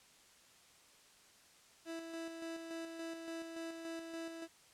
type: tone with tremolo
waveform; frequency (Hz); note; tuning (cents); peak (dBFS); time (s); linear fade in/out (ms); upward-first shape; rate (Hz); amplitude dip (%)
30% pulse; 329.6; E4; 0; -39; 1.85-4.48; 50; square; 3.5; 40
effects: white hiss -64 dBFS RMS until 4.73 s + low-pass 9000 Hz 12 dB/octave